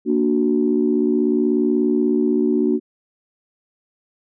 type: chord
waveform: sine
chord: Bb augmented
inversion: none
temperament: equal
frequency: 233.1 / 293.7 / 370 Hz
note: Bb3 / D4 / F#4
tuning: 0 / 0 / 0 cents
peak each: -19 dBFS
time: 0.05-2.8 s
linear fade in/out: 50 ms
effects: tanh soft clip ceiling -5 dBFS